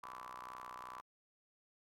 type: ring-modulated tone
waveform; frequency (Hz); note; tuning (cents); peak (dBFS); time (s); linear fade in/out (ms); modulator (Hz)
sawtooth; 62.4; B1; +19; -40; 0.03-1.01; 0; 1080
effects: MP3 64 kbps